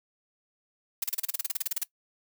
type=noise bursts; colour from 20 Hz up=blue; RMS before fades=-28 dBFS; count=16; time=1.02-1.835 s; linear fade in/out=5 ms; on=20 ms; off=33 ms; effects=noise-tail reverb RT60 0.1 s tail -20 dB re dry